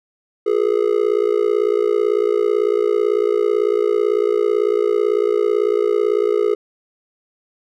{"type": "tone with amplitude modulation", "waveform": "triangle", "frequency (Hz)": 418.4, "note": "G#4", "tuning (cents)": 13, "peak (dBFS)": -8, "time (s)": [0.46, 6.55], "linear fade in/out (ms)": 10, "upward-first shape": "sine", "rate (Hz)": 58, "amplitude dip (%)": 100, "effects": []}